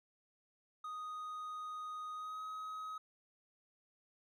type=tone with pitch glide; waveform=triangle; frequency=1244.5 to 1267.7 Hz; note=D#6 to D#6; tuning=0 to +32 cents; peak=-40 dBFS; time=0.84-2.98 s; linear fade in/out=5 ms; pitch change=+32 cents; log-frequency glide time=2.14-2.42 s; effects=none